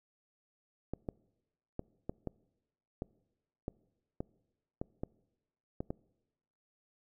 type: clicks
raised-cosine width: 2 ms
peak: -23 dBFS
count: 12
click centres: 0.936 / 1.088 / 1.794 / 2.095 / 2.273 / 3.021 / 3.681 / 4.205 / 4.815 / 5.035 / 5.805 / 5.905 s
effects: noise-tail reverb RT60 1.0 s tail -24 dB re dry